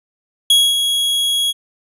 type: tone with ADSR envelope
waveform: 45% pulse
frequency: 3322 Hz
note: G#7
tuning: in tune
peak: -7 dBFS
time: 0.5-1.53 s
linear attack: 4 ms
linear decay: 240 ms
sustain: -7 dB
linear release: 31 ms
effects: resampled to 32000 Hz